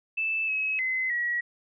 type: tone with pitch steps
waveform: sine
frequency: 2635 / 2565 / 2045 / 1918 Hz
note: E7 / E7 / C7 / A#6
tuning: -1 / -48 / -40 / +49 cents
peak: -25 dBFS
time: 0.17-1.41 s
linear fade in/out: 10 ms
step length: 310 ms
effects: none